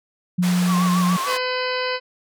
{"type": "tone", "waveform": "sine", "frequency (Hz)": 179, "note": "F3", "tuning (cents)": 43, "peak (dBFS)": -16, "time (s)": [0.38, 1.17], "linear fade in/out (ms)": 10}
{"type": "band-pass noise", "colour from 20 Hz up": "pink", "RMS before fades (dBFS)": -30, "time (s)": [0.42, 1.38], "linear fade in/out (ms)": 20, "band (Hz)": [590, 11000], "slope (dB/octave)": 12}
{"type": "tone with vibrato", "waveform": "sine", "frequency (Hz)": 1100, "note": "C#6", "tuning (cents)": -14, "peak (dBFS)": -23, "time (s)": [0.66, 1.39], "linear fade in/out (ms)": 50, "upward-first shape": "sine", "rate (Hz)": 6.9, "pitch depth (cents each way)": 79}
{"type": "harmonic tone", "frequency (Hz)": 506, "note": "B4", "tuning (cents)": 42, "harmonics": [1, 2, 3, 4, 5, 6, 8, 9, 10], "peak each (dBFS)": [-25, -28, -30, -31, -32, -33, -34, -35, -35], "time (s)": [1.25, 2], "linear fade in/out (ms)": 50}
{"effects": []}